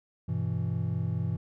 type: chord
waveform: triangle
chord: E minor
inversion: first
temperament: just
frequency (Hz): 98.89 / 123.61 / 164.81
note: G2 / B2 / E3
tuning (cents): +16 / +2 / 0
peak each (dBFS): -30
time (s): 0.28-1.37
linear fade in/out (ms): 10
effects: none